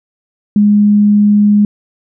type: tone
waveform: sine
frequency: 207 Hz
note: G#3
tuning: 5 cents flat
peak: -5 dBFS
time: 0.56-1.65 s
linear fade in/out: 2 ms
effects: none